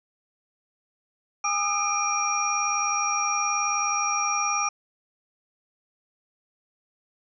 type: tone cluster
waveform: sine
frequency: 815 / 1212 / 1291 / 2401 / 5700 Hz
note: G#5 / D#6 / E6 / D7 / F8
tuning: -33 / -46 / -37 / +38 / +34 cents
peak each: -30 / -27 / -32 / -30 / -28 dBFS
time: 1.44-4.69 s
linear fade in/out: 5 ms
effects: none